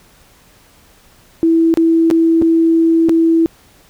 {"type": "tone with dropouts", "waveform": "sine", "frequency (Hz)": 328.6, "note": "E4", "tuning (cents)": -5, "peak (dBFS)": -8, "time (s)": [1.43, 3.46], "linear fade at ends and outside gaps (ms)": 0, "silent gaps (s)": [[1.74, 1.773], [2.102, 2.111], [2.416, 2.422], [3.087, 3.094]], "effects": ["pink hiss -48 dBFS RMS until 3.89 s"]}